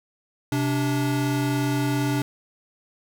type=tone pair together; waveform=square; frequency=129.63 / 290 Hz; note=C3 / D4; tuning=-16 / -22 cents; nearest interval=octave + major second; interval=1394 cents; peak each=-25 dBFS; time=0.52-2.22 s; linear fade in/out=2 ms; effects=none